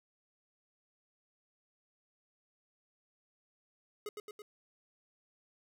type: tone with echo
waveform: square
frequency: 419.7 Hz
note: G#4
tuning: 18 cents sharp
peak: -39 dBFS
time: 4.06-4.09 s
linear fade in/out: 2 ms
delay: 110 ms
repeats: 3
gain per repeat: -3 dB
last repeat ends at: 4.42 s
effects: none